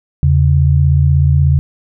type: tone pair together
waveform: sine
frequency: 82.41 / 138.89 Hz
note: E2 / C#3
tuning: 0 / +4 cents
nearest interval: major sixth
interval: 904 cents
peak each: -10 dBFS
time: 0.23-1.59 s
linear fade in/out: 0 ms
effects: none

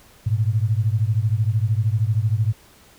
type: beating tone pair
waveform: sine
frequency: 104.1 / 117.1 Hz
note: G#2 / A#2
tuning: +5 / +8 cents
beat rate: 13 Hz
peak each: -19 / -21 dBFS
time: 0.26-2.53 s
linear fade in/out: 10 ms
effects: pink hiss -51 dBFS RMS until 2.98 s

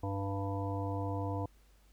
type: harmonic tone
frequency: 98.6 Hz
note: G2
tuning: 11 cents sharp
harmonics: 1 / 3 / 5 / 7 / 9 / 10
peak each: -35 / -40 / -42 / -43 / -45 / -45 dBFS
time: 0.03-1.46 s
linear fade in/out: 5 ms
effects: added 50 Hz sine -61 dBFS peak until 1.92 s + pink hiss -69 dBFS RMS until 1.92 s

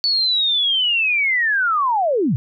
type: linear sweep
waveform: sine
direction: down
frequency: 4488 to 100 Hz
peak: -15 dBFS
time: 0.04-2.36 s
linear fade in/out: 0 ms
effects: none

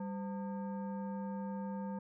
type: tone with frequency modulation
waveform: sine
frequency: 196 Hz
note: G3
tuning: in tune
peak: -37 dBFS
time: 0-1.99 s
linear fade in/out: 5 ms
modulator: 710 Hz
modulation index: 0.71
effects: none

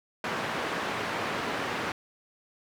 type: band-pass noise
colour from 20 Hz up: white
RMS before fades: -32 dBFS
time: 0.24-1.92 s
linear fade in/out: 2 ms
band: 120 to 1700 Hz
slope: 12 dB/octave
effects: none

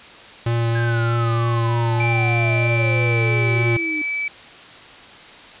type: tone with vibrato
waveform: square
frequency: 116.54 Hz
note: A#2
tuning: in tune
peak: -18 dBFS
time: 0.46-3.77 s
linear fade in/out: 5 ms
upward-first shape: triangle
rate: 3.2 Hz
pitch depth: 14 cents each way
type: exponential sweep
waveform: sine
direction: down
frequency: 1638 to 299.6 Hz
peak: -26 dBFS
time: 0.75-4.02 s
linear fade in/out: 5 ms
type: tone with pitch glide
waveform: sine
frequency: 2348 to 2302 Hz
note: D7 to D7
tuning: -1 to -35 cents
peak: -21 dBFS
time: 2-4.28 s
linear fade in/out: 2 ms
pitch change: -34 cents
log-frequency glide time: 2.64-3.64 s
effects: white hiss -41 dBFS RMS until 5.6 s + resampled to 8000 Hz

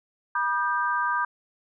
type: tone cluster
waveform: sine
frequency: 971 / 1210 / 1571 Hz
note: B5 / D#6 / G6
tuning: -30 / -49 / +3 cents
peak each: -27 dBFS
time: 0.35-1.25 s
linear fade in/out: 5 ms
effects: none

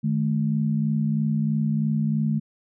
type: tone pair together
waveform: sine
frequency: 152.31 / 215.4 Hz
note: D#3 / A3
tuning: -37 / -37 cents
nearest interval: tritone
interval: 600 cents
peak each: -23 dBFS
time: 0.03-2.4 s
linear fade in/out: 20 ms
effects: none

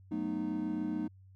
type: chord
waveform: triangle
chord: B dominant seventh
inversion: second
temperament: equal with one note detuned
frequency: 185 / 220 / 246.9 / 307.9 Hz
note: F#3 / A3 / B3 / D#4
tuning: 0 / 0 / 0 / -18 cents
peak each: -39 / -36 / -38 / -33 dBFS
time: 0.11-1.08 s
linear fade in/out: 10 ms
effects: added 95 Hz sine -54 dBFS peak until 1.35 s

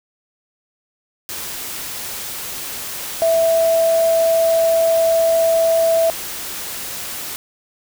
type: tone in noise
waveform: sine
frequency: 659.3 Hz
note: E5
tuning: in tune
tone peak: -12 dBFS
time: 3.22-6.1 s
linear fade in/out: 0 ms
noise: white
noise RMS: -28 dBFS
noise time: 1.29-7.36 s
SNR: +13 dB
effects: none

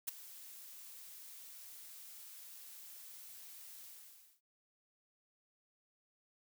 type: noise with ADSR envelope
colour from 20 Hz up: blue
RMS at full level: -35 dBFS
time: 0.07-4.41 s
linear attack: 15 ms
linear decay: 11 ms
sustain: -18 dB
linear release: 570 ms
effects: none

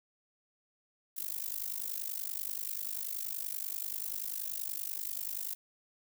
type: noise with amplitude modulation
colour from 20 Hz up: violet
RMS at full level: -34 dBFS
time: 1.16-5.55 s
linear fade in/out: 20 ms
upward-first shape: sine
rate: 50.4 Hz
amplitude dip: 95%
effects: none

